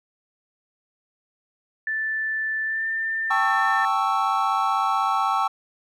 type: tone with pitch glide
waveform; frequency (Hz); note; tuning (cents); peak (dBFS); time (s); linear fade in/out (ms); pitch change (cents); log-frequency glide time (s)
sine; 1760 to 1791.8; A6 to A6; 0 to +31; -23; 1.87-3.85; 2; +31; 2.64-2.87
type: chord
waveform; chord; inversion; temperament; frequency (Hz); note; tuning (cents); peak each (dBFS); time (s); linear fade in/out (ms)
triangle; A dominant seventh; third; equal; 784 / 880 / 1108.7 / 1318.5; G5 / A5 / C#6 / E6; 0 / 0 / 0 / 0; -23 / -25 / -23 / -23; 3.3-5.48; 10
effects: none